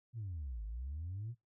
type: exponential two-way sweep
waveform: sine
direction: down then up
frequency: 123.47 to 50.7 to 123.47 Hz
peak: -38 dBFS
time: 0.13-1.35 s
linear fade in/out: 50 ms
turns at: 0.64 s
effects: noise-tail reverb RT60 0.2 s tail -23 dB re dry + tanh soft clip ceiling -36 dBFS